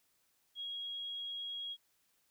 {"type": "tone", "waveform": "sine", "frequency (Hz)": 3297, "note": "G#7", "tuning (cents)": -13, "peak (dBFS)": -39, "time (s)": [0.55, 1.77], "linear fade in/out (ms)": 50, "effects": ["white hiss -75 dBFS RMS until 2.3 s"]}